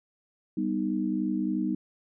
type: chord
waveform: sine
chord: G augmented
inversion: none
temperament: equal with one note detuned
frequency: 196 / 246.9 / 310.1 Hz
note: G3 / B3 / D#4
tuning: 0 / 0 / -6 cents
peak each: -30 / -31 / -29 dBFS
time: 0.57-1.75 s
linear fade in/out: 5 ms
effects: none